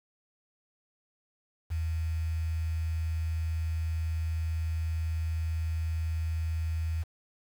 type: tone with quantisation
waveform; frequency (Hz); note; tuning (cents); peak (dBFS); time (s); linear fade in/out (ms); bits
sine; 81; E2; -30; -28; 1.7-7.04; 20; 8
effects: none